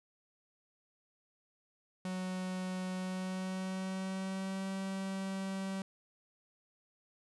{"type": "tone with pitch glide", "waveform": "45% pulse", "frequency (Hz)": [185, 192.52], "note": ["F#3", "G3"], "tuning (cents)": [0, -31], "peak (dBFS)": -36, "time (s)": [2.05, 5.82], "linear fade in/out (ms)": 2, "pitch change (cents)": 69, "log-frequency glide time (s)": [2.94, 4.7], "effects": ["resampled to 24000 Hz"]}